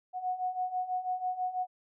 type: beating tone pair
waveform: sine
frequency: 731 / 737.1 Hz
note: F#5 / F#5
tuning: -21 / -7 cents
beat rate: 6.1 Hz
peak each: -36 / -32 dBFS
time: 0.13-1.67 s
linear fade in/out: 50 ms
effects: none